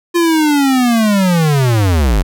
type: linear sweep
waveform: square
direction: down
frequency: 349.2 to 42.17 Hz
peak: -10 dBFS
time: 0.14-2.23 s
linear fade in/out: 20 ms
effects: none